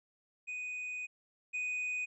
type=tone pair in turn; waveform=triangle; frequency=2489 / 2489 Hz; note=D#7 / D#7; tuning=0 / 0 cents; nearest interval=unison; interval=0 cents; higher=neither; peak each=-36 / -32 dBFS; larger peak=second; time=0.47-1.07 / 1.53-2.06 s; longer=first; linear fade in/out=20 ms; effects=resampled to 22050 Hz